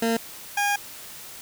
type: tone pair in turn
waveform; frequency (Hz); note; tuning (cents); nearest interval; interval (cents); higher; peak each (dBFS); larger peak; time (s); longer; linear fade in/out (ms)
20% pulse; 228.5 / 814.3; A#3 / G#5; -34 / -34; octave + minor seventh; 2200; second; -16; neither; 0.02-0.17 / 0.57-0.76; second; 5
effects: white hiss -41 dBFS RMS until 1.41 s